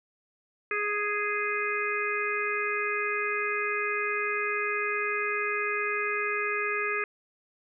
harmonic tone, 415.3 Hz, G#4, in tune, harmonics 1 / 3 / 4 / 5 / 6, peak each -33 / -33 / -33 / -33 / -33 dBFS, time 0.71-7.04 s, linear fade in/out 2 ms, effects none

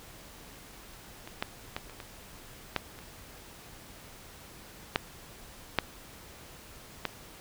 clicks, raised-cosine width 0.3 ms, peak -27 / -13 / -17 / -30 / -25 / -11 / -29 / -8 / -7 / -13 dBFS, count 10, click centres 1.275 / 1.425 / 1.765 / 1.897 / 2.002 / 2.763 / 2.989 / 4.959 / 5.787 / 7.053 s, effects pink hiss -50 dBFS RMS until 7.4 s

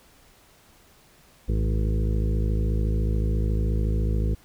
harmonic tone with a mistuned harmonic, 54 Hz, A1, 32 cents flat, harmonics 1 / 2 / 3 / 4 / 6 / 7 / 8 / 9, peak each -22 / -28 / -32 / -34 / -38 / -39 / -40 / -41 dBFS, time 1.48-4.35 s, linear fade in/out 10 ms, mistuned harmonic 1, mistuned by +93 cents, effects pink hiss -56 dBFS RMS until 4.44 s

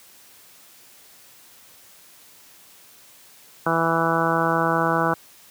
harmonic tone, 165 Hz, E3, 2 cents sharp, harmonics 1 / 2 / 3 / 4 / 5 / 6 / 7 / 8 / 9, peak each -27 / -27 / -27 / -27 / -27 / -27 / -27 / -27 / -27 dBFS, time 3.66-5.14 s, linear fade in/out 5 ms, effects white hiss -50 dBFS RMS until 5.5 s + high-pass 80 Hz 12 dB/octave

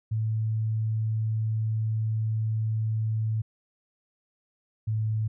sine tone pair in turn, 110 / 109.18 Hz, A2 / A2, 0 / -13 cents, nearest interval unison, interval 13 cents, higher first, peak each -24 / -24 dBFS, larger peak neither, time 0.11-3.42 / 4.87-5.28 s, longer first, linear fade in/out 10 ms, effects none

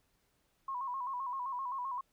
sine tone with vibrato, 1031 Hz, C6, 26 cents flat, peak -35 dBFS, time 0.68-2.01 s, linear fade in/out 5 ms, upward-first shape square, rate 7.7 Hz, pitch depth 79 cents each way, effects pink hiss -75 dBFS RMS until 2.12 s

